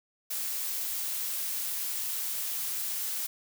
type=noise; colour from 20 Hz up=blue; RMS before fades=-33 dBFS; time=0.3-3.27 s; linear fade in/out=10 ms; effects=none